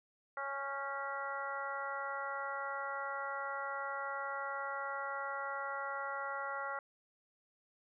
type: harmonic tone with a mistuned harmonic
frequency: 277.2 Hz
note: C#4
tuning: in tune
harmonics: 2 / 3 / 4 / 5 / 6 / 7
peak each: -45 / -44 / -44 / -41 / -54 / -47 dBFS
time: 0.37-6.79 s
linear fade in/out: 2 ms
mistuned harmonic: 6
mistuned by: -55 cents
effects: none